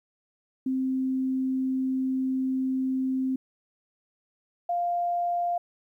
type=tone pair in turn; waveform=sine; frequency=261.6 / 698.4 Hz; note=C4 / F5; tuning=0 / 0 cents; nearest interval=octave + perfect fourth; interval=1700 cents; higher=second; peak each=-24 dBFS; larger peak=neither; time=0.66-3.36 / 4.69-5.58 s; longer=first; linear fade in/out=5 ms; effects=11-bit